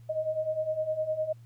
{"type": "beating tone pair", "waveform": "sine", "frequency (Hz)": [618, 627.8], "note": ["D#5", "D#5"], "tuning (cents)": [-12, 15], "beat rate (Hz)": 9.8, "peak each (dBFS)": [-33, -29], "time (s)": [0.09, 1.33], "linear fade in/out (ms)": 10, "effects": ["added 117 Hz sine -48 dBFS peak until 1.45 s", "pink hiss -68 dBFS RMS until 1.45 s"]}